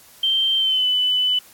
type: tone with pitch glide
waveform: sine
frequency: 3136 to 2998 Hz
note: G7 to F#7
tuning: 0 to +22 cents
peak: -16 dBFS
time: 0.23-1.39 s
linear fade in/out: 5 ms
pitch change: -78 cents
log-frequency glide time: 0.57-0.87 s
effects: white hiss -48 dBFS RMS until 1.53 s + AAC 64 kbps